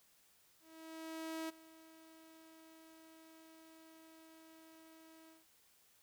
sawtooth tone with ADSR envelope, 321.9 Hz, E4, 41 cents flat, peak -36 dBFS, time 0.6-5.46 s, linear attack 890 ms, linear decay 16 ms, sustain -19 dB, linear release 170 ms, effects white hiss -70 dBFS RMS until 6.02 s

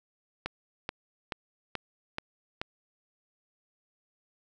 click train, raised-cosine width 0.3 ms, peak -16 dBFS, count 6, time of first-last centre 0.46-2.615 s, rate 2.32 Hz, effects none

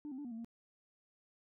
sine tone with pitch steps, 296.8 / 260 / 291.2 / 241.7 / 225.5 / 231.6 Hz, D4 / C4 / D4 / B3 / A3 / A#3, +18 / -11 / -15 / -37 / +43 / -11 cents, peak -40 dBFS, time 0.05-0.446 s, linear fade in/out 0 ms, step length 66 ms, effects tanh soft clip ceiling -39 dBFS

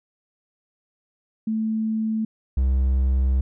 sine / triangle tone pair in turn, 220 / 65.41 Hz, A3 / C2, 0 / 0 cents, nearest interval octave + major sixth, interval 2100 cents, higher first, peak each -21 / -15 dBFS, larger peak second, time 1.47-2.25 / 2.57-3.41 s, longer second, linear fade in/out 5 ms, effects none

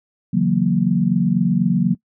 sine chord, F# dominant seventh, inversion second, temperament equal with one note detuned, 140.77 / 164.81 / 185 / 233.1 Hz, C#3 / E3 / F#3 / A#3, +27 / 0 / 0 / 0 cents, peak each -23 / -21 / -17 / -20 dBFS, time 0.33-1.95 s, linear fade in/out 10 ms, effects noise-tail reverb RT60 0.1 s tail -22 dB re dry

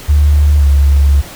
sine tone with pitch glide, 73.42 to 70.31 Hz, D2 to C#2, 0 to +25 cents, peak -5 dBFS, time 0.08-1.22 s, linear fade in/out 20 ms, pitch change -75 cents, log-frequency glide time 0.58-0.64 s, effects pink hiss -31 dBFS RMS until 1.35 s

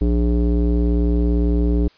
square tone with low-pass filter, 58.9 Hz, A#1, 19 cents sharp, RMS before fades -17 dBFS, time 0.01-1.88 s, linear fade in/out 5 ms, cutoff 360 Hz, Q 3.2, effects white hiss -53 dBFS RMS until 1.97 s + resampled to 11025 Hz

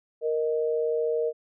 sine tone pair together, 466.5 / 622.3 Hz, A#4 / D#5, +1 / 0 cents, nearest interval perfect fourth, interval 499 cents, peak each -24 / -30 dBFS, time 0.21-1.33 s, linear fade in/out 50 ms, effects none

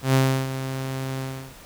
sawtooth tone with ADSR envelope, 132.7 Hz, C3, 25 cents sharp, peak -11 dBFS, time 0.02-1.55 s, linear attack 120 ms, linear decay 330 ms, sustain -12 dB, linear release 340 ms, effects pink hiss -46 dBFS RMS until 1.65 s

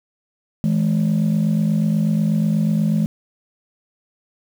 sine tone pair together, 162.87 / 211.1 Hz, E3 / G#3, -21 / +29 cents, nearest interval major third, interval 450 cents, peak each -16 dBFS, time 0.64-3.06 s, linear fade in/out 0 ms, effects tanh soft clip ceiling -12 dBFS + 7-bit

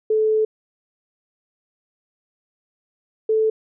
sine tone pair in turn, 434.5 / 438.3 Hz, A4 / A4, -22 / -7 cents, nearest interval unison, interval 15 cents, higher second, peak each -15 dBFS, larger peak neither, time 0.1-0.45 / 3.29-3.5 s, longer first, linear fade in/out 5 ms, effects none

